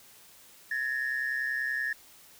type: ring-modulated tone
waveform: triangle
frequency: 1762 Hz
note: A6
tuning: 2 cents sharp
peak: -22 dBFS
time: 0.71-1.93 s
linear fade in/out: 5 ms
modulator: 65.2 Hz
effects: tanh soft clip ceiling -24 dBFS + white hiss -55 dBFS RMS until 2.39 s